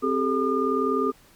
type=tone cluster; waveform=sine; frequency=263 / 394.6 / 434.6 / 1209 Hz; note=C4 / G4 / A4 / D6; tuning=+9 / +11 / -21 / +50 cents; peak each=-26 dBFS; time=0.02-1.12 s; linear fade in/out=20 ms; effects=pink hiss -55 dBFS RMS until 1.35 s + MP3 96 kbps